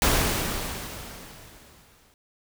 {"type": "noise with exponential decay", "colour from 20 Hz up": "pink", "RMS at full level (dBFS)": -20, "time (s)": [0.02, 2.14], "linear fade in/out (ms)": 1, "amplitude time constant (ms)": 460, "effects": []}